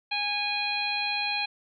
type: harmonic tone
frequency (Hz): 824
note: G#5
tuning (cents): -14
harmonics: 1 / 2 / 3 / 4 / 5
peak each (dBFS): -33 / -40 / -29 / -37 / -32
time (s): 0.11-1.46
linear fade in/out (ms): 10
effects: none